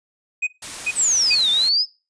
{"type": "tone bursts", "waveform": "triangle", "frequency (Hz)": 2500, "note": "D#7", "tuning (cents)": 8, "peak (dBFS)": -17, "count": 3, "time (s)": [0.42, 1.353], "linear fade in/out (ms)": 10, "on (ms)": 51, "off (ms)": 390}
{"type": "noise", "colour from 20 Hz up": "white", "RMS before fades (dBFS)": -32, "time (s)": [0.62, 1.69], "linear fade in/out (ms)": 5}
{"type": "exponential two-way sweep", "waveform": "sine", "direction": "down then up", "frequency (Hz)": [8372, 3520, 5240], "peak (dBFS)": -15, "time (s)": [0.95, 1.86], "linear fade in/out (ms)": 50, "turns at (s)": 1.5}
{"effects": ["noise-tail reverb RT60 0.3 s tail -21 dB re dry", "resampled to 22050 Hz"]}